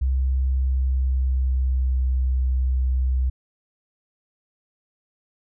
sine tone with pitch glide, 65.41 to 64.1 Hz, C2 to C2, 0 to -35 cents, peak -18 dBFS, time 0.01-3.3 s, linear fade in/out 10 ms, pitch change -35 cents, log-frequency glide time 0.5-2.21 s, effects none

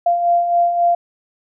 sine beating tone pair, 690 / 693.7 Hz, F5 / F5, -21 / -12 cents, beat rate 3.7 Hz, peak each -22 / -13 dBFS, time 0.06-0.95 s, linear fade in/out 5 ms, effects none

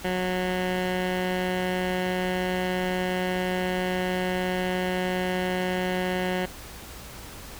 15% pulse tone with low-pass filter, 183 Hz, F#3, 19 cents flat, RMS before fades -27 dBFS, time 0.04-6.46 s, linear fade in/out 10 ms, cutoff 2600 Hz, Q 1.9, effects added 60 Hz sine -48 dBFS peak until 7.59 s + pink hiss -42 dBFS RMS until 7.59 s

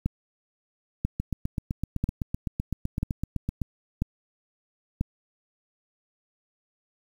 two click trains, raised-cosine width 5 ms, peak -15 / -12 dBFS, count 20 / 6, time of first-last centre 1.2-3.617 / 0.06-5.01 s, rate 7.86 / 1.01 Hz, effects 8-bit

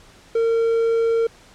triangle tone, 457.5 Hz, A#4, 32 cents flat, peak -14 dBFS, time 0.35-1.27 s, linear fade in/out 5 ms, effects pink hiss -49 dBFS RMS until 1.54 s + low-pass 8000 Hz 12 dB/octave

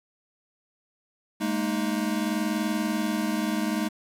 square chord, Ab suspended second, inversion none, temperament equal with one note detuned, 207.7 / 228.3 / 311.1 Hz, Ab3 / Bb3 / Eb4, 0 / -36 / 0 cents, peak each -29 / -31 / -30 dBFS, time 1.4-3.89 s, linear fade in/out 20 ms, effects resampled to 32000 Hz + 8-bit

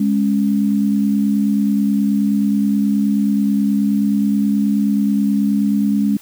sine tone pair together, 207.8 / 277.2 Hz, G#3 / C#4, +1 / 0 cents, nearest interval perfect fourth, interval 499 cents, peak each -14 / -19 dBFS, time 0-6.17 s, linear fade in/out 5 ms, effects white hiss -44 dBFS RMS until 6.21 s

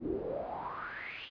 brown noise with band-pass filter sweep, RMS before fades -39 dBFS, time 0-1.3 s, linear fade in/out 50 ms, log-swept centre 290 to 3200 Hz, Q 6.8, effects resampled to 11025 Hz

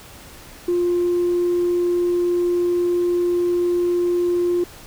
sine tone, 351.4 Hz, F4, 11 cents sharp, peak -15 dBFS, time 0.68-4.64 s, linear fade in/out 5 ms, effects tanh soft clip ceiling -13 dBFS + pink hiss -42 dBFS RMS until 4.86 s

